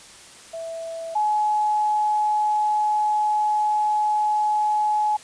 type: tone pair in turn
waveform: sine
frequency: 659.3 / 846.9 Hz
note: E5 / G#5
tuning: 0 / +34 cents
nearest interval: major third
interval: 434 cents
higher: second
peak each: -29 / -18 dBFS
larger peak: second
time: 0.53-1.15 / 1.15-5.17 s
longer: second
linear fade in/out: 10 ms
effects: white hiss -45 dBFS RMS until 5.23 s + resampled to 22050 Hz